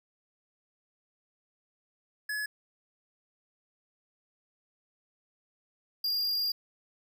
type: tone pair in turn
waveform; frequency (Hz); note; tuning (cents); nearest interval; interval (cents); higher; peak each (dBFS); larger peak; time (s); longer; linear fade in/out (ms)
square; 1700 / 4808; G#6 / D8; +40 / +40; octave + tritone; 1800; second; -32 / -28; second; 2.29-2.46 / 6.04-6.52; second; 5
effects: none